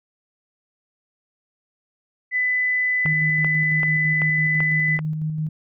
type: tone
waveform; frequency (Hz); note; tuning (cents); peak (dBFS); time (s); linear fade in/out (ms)
sine; 2001; B6; +22; -18; 2.31-5; 50
type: tone with tremolo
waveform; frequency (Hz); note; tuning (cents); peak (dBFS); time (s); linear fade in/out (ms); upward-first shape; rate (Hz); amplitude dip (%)
sine; 155.56; D#3; 0; -21; 3.05-5.49; 5; square; 6; 30
type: click train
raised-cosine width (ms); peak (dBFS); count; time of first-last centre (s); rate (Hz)
0.5; -14; 6; 3.06-4.991; 2.59
effects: none